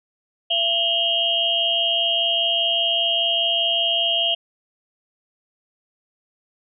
sine tone cluster, 676 / 2793 / 2918 / 3203 Hz, E5 / F7 / F#7 / G7, +43 / -1 / -25 / +37 cents, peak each -26 / -27 / -22 / -21 dBFS, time 0.5-4.35 s, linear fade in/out 10 ms, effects none

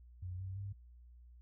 sine tone with pitch steps, 90.6 / 94.88 / 99.37 Hz, F#2 / F#2 / G2, -36 / +44 / +24 cents, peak -40 dBFS, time 0.22-0.73 s, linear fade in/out 10 ms, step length 170 ms, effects added 60 Hz sine -55 dBFS peak until 1.41 s

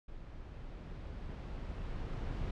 brown noise with level ramp, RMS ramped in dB -49 to -37 dBFS, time 0.08-2.51 s, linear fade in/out 5 ms, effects low-pass 4000 Hz 12 dB/octave

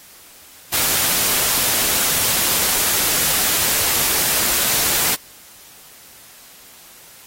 white noise, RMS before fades -18 dBFS, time 0.72-5.16 s, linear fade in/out 20 ms, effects white hiss -44 dBFS RMS until 7.26 s + AAC 48 kbps

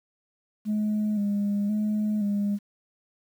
sine tone with vibrato, 207.7 Hz, G#3, in tune, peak -21 dBFS, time 0.65-2.59 s, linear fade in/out 50 ms, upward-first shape square, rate 0.96 Hz, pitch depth 36 cents each way, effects tanh soft clip ceiling -21 dBFS + 9-bit

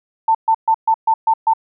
sine tone bursts, 893 Hz, A5, 25 cents sharp, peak -10 dBFS, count 7, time 0.28-1.536 s, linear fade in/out 5 ms, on 68 ms, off 130 ms, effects none

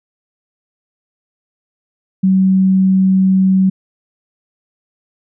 sine tone, 189.5 Hz, F#3, 42 cents sharp, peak -8 dBFS, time 2.23-3.7 s, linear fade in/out 10 ms, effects none

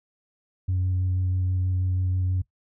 sine tone with vibrato, 92 Hz, F#2, 9 cents flat, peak -20 dBFS, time 0.68-2.42 s, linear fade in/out 10 ms, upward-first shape square, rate 6.2 Hz, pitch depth 9 cents each way, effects noise-tail reverb RT60 0.1 s tail -18 dB re dry + tanh soft clip ceiling -19 dBFS

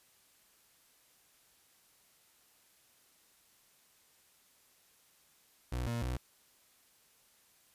30% pulse tone with pitch steps, 61.7 / 117.8 / 62.4 Hz, B1 / A#2 / B1, -1 / +19 / +19 cents, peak -31 dBFS, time 5.72-6.17 s, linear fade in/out 5 ms, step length 150 ms, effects white hiss -67 dBFS RMS until 7.74 s + resampled to 32000 Hz

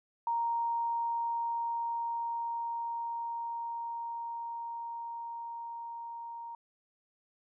sine tone with level ramp, 932.3 Hz, A#5, in tune, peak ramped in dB -28 to -40 dBFS, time 0.27-6.55 s, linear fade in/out 2 ms, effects none

